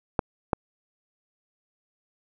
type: clicks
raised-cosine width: 1 ms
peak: -7 dBFS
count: 2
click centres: 0.192 / 0.532 s
effects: none